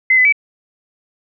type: tone with pitch steps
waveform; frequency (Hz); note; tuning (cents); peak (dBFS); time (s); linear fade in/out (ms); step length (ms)
sine; 2054 / 2012 / 2295; C7 / B6 / D7; -33 / +32 / -40; -8; 0.1-0.325; 5; 75
effects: none